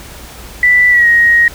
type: tone with pitch glide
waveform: sine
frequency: 1975.5 to 1880.8 Hz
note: B6 to A#6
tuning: 0 to +15 cents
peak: -5 dBFS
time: 0.63-1.48 s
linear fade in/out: 2 ms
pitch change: -85 cents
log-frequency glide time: 0.9-1.07 s
effects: added 60 Hz sine -36 dBFS peak until 1.54 s + pink hiss -33 dBFS RMS until 1.54 s